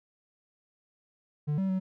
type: tone with pitch steps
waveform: triangle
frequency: 148.5 / 191.8 / 188.2 Hz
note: D3 / G3 / F#3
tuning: +20 / -37 / +30 cents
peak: -24 dBFS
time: 1.47-1.8 s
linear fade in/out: 20 ms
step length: 110 ms
effects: none